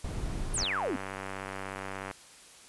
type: noise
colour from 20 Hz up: brown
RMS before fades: -34 dBFS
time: 0.04-0.64 s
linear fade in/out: 5 ms
type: exponential sweep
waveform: sine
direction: down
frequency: 10000 to 232.1 Hz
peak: -29 dBFS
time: 0.54-0.96 s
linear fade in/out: 2 ms
type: click train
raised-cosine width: 0.5 ms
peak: -22 dBFS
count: 149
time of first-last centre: 0.58-2.112 s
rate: 96.6 Hz
effects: white hiss -53 dBFS RMS until 2.68 s + resampled to 24000 Hz